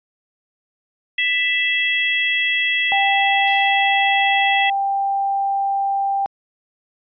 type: harmonic tone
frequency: 661 Hz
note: E5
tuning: 5 cents sharp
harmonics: 3 / 4 / 5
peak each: -19 / -21 / -23 dBFS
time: 1.18-4.7 s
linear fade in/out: 5 ms
type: tone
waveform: sine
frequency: 790 Hz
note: G5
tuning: 13 cents sharp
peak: -17 dBFS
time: 2.92-6.26 s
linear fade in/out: 0 ms
type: noise with exponential decay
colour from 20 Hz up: blue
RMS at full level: -33 dBFS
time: 3.47-4.16 s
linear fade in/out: 5 ms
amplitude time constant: 150 ms
effects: resampled to 11025 Hz